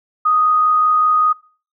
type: tone with amplitude modulation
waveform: sine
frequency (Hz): 1244.5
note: D#6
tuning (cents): 0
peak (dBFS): -10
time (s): 0.25-1.33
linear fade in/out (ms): 10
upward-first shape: sine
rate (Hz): 65.1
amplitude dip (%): 25
effects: noise-tail reverb RT60 0.4 s tail -22 dB re dry